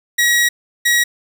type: tone pair in turn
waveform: sawtooth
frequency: 1909 / 1909 Hz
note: A#6 / A#6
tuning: +41 / +41 cents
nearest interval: unison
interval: 0 cents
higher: neither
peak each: -8 dBFS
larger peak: neither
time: 0.18-0.49 / 0.85-1.04 s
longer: first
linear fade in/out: 10 ms
effects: none